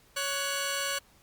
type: tone pair together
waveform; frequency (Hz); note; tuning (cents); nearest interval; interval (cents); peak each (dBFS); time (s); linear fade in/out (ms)
10% pulse; 558 / 1479.8; C#5 / F#6; +11 / 0; octave + perfect fourth; 1689; -24; 0.16-0.99; 10
effects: pink hiss -61 dBFS RMS until 1.22 s + Opus 48 kbps